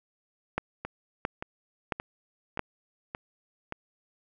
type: two click trains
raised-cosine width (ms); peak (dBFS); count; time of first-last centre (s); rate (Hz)
0.5; -19 / -12; 6 / 4; 0.85-3.724 / 0.58-2.593; 1.74 / 1.49
effects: none